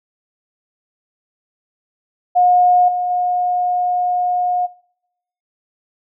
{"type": "tone with level steps", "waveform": "sine", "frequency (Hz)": 719, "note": "F#5", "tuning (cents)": -50, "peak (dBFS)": [-9, -17, -15], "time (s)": [2.35, 4.67], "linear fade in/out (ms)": 20, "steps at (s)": [2.88, 3.1], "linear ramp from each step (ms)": 5, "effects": ["noise-tail reverb RT60 0.8 s tail -23 dB re dry"]}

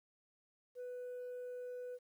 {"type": "tone", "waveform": "sine", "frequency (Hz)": 495.5, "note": "B4", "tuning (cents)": 6, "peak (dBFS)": -40, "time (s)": [0.75, 1.99], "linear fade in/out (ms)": 50, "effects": ["tanh soft clip ceiling -42 dBFS", "12-bit"]}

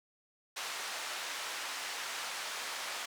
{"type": "band-pass noise", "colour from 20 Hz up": "pink", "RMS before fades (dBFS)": -40, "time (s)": [0.56, 3.06], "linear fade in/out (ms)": 10, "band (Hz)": [950, 7600], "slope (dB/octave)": 12, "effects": []}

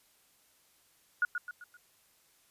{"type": "tone with echo", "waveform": "sine", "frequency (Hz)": 1446, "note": "F#6", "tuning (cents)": -40, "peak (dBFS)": -24, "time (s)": [1.22, 1.25], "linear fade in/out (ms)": 2, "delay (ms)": 130, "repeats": 4, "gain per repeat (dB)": -7, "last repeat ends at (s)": 1.77, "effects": ["white hiss -67 dBFS RMS until 2.5 s", "resampled to 32000 Hz"]}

